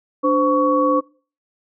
sine tone cluster, 292.5 / 516 / 1121 Hz, D4 / C5 / C#6, -7 / -24 / +19 cents, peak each -18 dBFS, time 0.23-1.01 s, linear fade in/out 20 ms, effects noise-tail reverb RT60 0.4 s tail -23 dB re dry

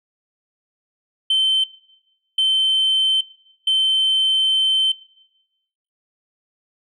sine tone bursts at uneven times, 3089 Hz, G7, 26 cents flat, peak -12 dBFS, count 3, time 1.3-1.64 / 2.38-3.21 / 3.67-4.92 s, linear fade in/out 5 ms, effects noise-tail reverb RT60 1.0 s tail -23 dB re dry + tanh soft clip ceiling -12 dBFS

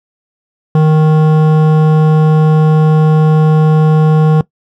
sine tone with hard clipping, 155.56 Hz, D#3, in tune, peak -7 dBFS, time 0.75-4.41 s, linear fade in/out 2 ms, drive 13 dB, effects noise-tail reverb RT60 0.1 s tail -19 dB re dry

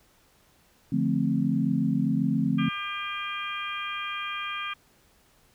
sine chord, D minor seventh, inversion none, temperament equal, 146.83 / 174.61 / 220 / 261.6 Hz, D3 / F3 / A3 / C4, 0 / 0 / 0 / 0 cents, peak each -29 / -28 / -27 / -27 dBFS, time 0.92-2.69 s, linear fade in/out 5 ms
harmonic tone, 400 Hz, G4, 35 cents sharp, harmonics 3 / 4 / 5 / 6 / 7 / 8, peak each -34 / -39 / -44 / -35 / -47 / -38 dBFS, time 2.58-4.74 s, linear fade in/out 10 ms
effects pink hiss -62 dBFS RMS until 5.54 s

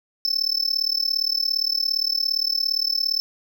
triangle tone with amplitude modulation, 5274 Hz, E8, in tune, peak -15 dBFS, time 0.25-3.2 s, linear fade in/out 0 ms, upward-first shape sine, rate 37.4 Hz, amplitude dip 95%, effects none

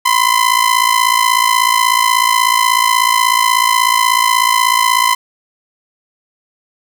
sawtooth ring-modulated tone, 1020 Hz, C6, 44 cents flat, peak -3 dBFS, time 0.05-5.15 s, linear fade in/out 10 ms, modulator 28.2 Hz, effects none

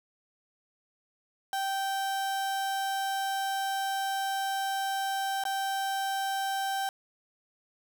35% pulse tone with dropouts, 780 Hz, G5, 9 cents flat, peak -27 dBFS, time 1.53-6.89 s, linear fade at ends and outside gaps 1 ms, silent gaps 5.438-5.452 s, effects none

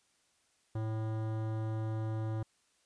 sine tone with hard clipping, 110 Hz, A2, in tune, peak -35 dBFS, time 0.75-2.43 s, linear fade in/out 5 ms, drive 17 dB, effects white hiss -72 dBFS RMS until 2.85 s + resampled to 22050 Hz

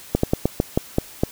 slowing click train, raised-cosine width 2 ms, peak -3 dBFS, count 8, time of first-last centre 0.15-1.235 s, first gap 84 ms, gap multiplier 1.2, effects white hiss -42 dBFS RMS until 1.31 s

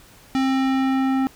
square tone with low-pass filter sweep, 265.4 Hz, C4, 25 cents sharp, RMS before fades -20 dBFS, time 0.35-1.27 s, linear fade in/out 0 ms, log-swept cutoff 5200 to 1500 Hz, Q 0.72, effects pink hiss -49 dBFS RMS until 1.35 s

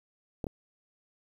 clicks, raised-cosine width 2 ms, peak -20 / -22 dBFS, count 2, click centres 0.442 / 0.468 s, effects 9-bit

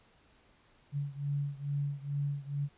sine beating tone pair, 141.7 / 144 Hz, C#3 / D3, +38 / -34 cents, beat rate 2.3 Hz, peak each -34 / -36 dBFS, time 0.92-2.69 s, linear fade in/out 50 ms, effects pink hiss -65 dBFS RMS until 2.77 s + resampled to 8000 Hz

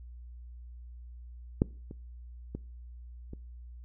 clicks, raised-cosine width 3 ms, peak -10 / -29 / -23 / -29 dBFS, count 4, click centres 1.619 / 1.911 / 2.55 / 3.334 s, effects noise-tail reverb RT60 0.4 s tail -23 dB re dry + added 60 Hz sine -44 dBFS peak until 3.84 s

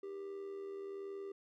triangle tone with amplitude modulation, 394.6 Hz, G4, 11 cents sharp, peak -38 dBFS, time 0.03-1.32 s, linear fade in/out 5 ms, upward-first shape sine, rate 81.2 Hz, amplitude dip 50%, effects none

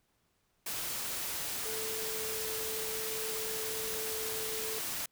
sine tone in noise, 440 Hz, A4, in tune, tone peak -40 dBFS, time 1.65-4.79 s, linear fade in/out 5 ms, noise white, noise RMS -37 dBFS, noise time 0.66-5.06 s, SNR -6 dB, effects pink hiss -75 dBFS RMS until 5.11 s

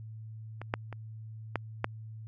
clicks, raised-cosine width 0.5 ms, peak -25 / -13 / -26 / -14 / -12 dBFS, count 5, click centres 0.616 / 0.739 / 0.927 / 1.557 / 1.844 s, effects added 110 Hz sine -41 dBFS peak until 2.27 s + MP3 96 kbps

